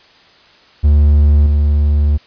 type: tone with level steps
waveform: triangle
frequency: 73.42 Hz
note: D2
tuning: in tune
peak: -4 / -7 dBFS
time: 0.83-2.18 s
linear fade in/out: 20 ms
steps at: 1.46 s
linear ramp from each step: 2 ms
effects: white hiss -46 dBFS RMS until 2.26 s + resampled to 11025 Hz